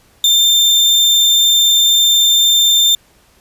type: tone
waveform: 35% pulse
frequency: 3589 Hz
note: A7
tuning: 34 cents sharp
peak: -6 dBFS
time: 0.24-2.95 s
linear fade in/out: 2 ms
effects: pink hiss -51 dBFS RMS until 3.4 s + resampled to 32000 Hz